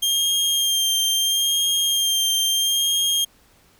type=tone with vibrato; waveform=sawtooth; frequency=3200 Hz; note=G7; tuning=35 cents sharp; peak=-15 dBFS; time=0.02-3.25 s; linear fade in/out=10 ms; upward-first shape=sine; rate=0.75 Hz; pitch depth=21 cents each way; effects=pink hiss -56 dBFS RMS until 3.79 s